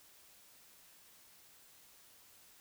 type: silence
effects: white hiss -62 dBFS RMS until 2.6 s